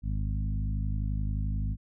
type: harmonic tone with a mistuned harmonic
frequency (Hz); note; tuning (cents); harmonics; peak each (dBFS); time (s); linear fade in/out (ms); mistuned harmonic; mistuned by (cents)
51.91; G#1; 0; 1 / 2 / 3 / 4 / 5; -29 / -33 / -38 / -40 / -45; 0.02-1.77; 50; 1; +30
effects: none